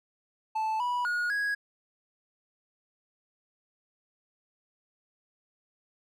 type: tone with pitch steps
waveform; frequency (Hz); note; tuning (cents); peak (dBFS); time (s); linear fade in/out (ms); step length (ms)
triangle; 876 / 979 / 1444 / 1657; A5 / B5 / F#6 / G#6; -8 / -15 / -43 / -4; -25; 0.55-1.55; 10; 250
effects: none